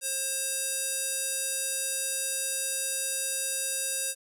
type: tone with band-pass filter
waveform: square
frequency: 535 Hz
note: C5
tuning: 38 cents sharp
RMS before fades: -31 dBFS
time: 0.01-4.15 s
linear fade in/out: 50 ms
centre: 9300 Hz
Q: 2.2
effects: none